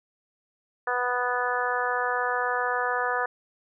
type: harmonic tone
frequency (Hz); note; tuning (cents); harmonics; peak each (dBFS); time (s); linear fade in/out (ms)
246.9; B3; 0; 2 / 3 / 4 / 5 / 6 / 7; -31 / -31 / -31 / -31 / -31 / -31; 0.87-3.26; 5
effects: none

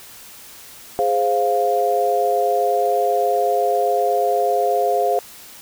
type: chord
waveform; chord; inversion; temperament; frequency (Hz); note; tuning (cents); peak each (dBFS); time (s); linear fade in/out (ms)
sine; F minor; first; equal; 415.3 / 523.3 / 698.5; Ab4 / C5 / F5; 0 / 0 / 0; -21 / -21 / -18; 0.99-5.19; 0
effects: white hiss -41 dBFS RMS until 5.61 s

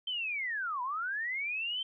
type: linear two-way sweep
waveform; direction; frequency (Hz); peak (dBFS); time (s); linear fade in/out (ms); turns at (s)
sine; down then up; 3136 to 956 to 3136; -32; 0.07-1.83; 5; 0.82
effects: none

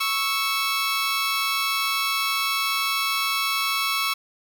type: tone pair together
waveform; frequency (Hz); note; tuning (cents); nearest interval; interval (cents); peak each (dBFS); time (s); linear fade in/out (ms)
15% pulse; 1108.7 / 1315.2; C#6 / E6; 0 / -4; minor third; 296; -18 / -19; 0-4.14; 10
effects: none

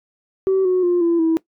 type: tone with pitch steps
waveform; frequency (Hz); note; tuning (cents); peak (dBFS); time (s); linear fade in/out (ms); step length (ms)
sine; 382.2 / 367.1 / 352.5 / 338.5 / 325.1; G4 / F#4 / F4 / E4 / E4; -44 / -14 / +16 / +46 / -24; -12; 0.47-1.37; 0; 180
effects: noise-tail reverb RT60 0.1 s tail -20 dB re dry + tanh soft clip ceiling -11 dBFS

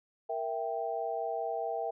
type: chord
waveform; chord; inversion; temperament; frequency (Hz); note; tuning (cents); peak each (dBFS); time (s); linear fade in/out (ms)
sine; E diminished; second; equal; 466.2 / 659.3 / 784; Bb4 / E5 / G5; 0 / 0 / 0; -37 / -35 / -36; 0.29-1.91; 10
effects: none

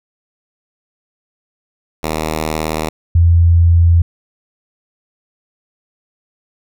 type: tone pair in turn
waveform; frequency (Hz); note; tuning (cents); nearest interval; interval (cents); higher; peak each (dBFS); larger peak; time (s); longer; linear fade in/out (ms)
5% pulse / sine; 78.4 / 84.86; D#2 / F2; +14 / -49; minor second; 137; second; -6; neither; 2.03-2.89 / 3.15-4.02; second; 5
effects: none

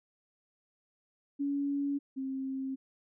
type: tone pair in turn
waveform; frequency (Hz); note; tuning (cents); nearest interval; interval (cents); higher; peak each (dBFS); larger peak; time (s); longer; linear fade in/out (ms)
sine; 282.3 / 266.5; C#4 / C4; +32 / +32; minor second; 100; first; -29 / -33; first; 1.39-1.99 / 2.16-2.76; neither; 20
effects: none

